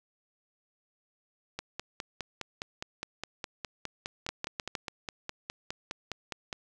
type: two click trains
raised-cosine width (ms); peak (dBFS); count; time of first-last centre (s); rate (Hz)
0.2; -15 / -18; 4 / 25; 4.29-4.752 / 1.59-6.528; 6.49 / 4.86
effects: none